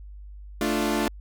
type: chord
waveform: sawtooth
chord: D minor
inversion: second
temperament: equal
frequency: 220 / 293.7 / 349.2 Hz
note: A3 / D4 / F4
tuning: 0 / 0 / 0 cents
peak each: -23 / -23 / -24 dBFS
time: 0.61-1.08 s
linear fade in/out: 2 ms
effects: added 50 Hz sine -39 dBFS peak until 1.2 s